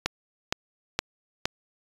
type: click train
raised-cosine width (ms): 0.2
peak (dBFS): -6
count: 4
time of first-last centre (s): 0.06-1.455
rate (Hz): 2.15
effects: resampled to 24000 Hz